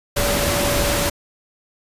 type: tone in noise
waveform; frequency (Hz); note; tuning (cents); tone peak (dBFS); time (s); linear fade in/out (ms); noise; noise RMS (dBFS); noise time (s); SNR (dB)
sine; 574; D5; -40; -23; 0.16-1.1; 10; pink; -20; 0.16-1.1; -6
effects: resampled to 32000 Hz